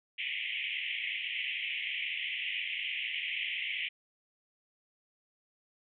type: band-pass noise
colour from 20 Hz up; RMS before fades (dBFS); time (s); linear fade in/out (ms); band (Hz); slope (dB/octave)
pink; -36; 0.18-3.89; 10; 2000 to 3200; 96
effects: none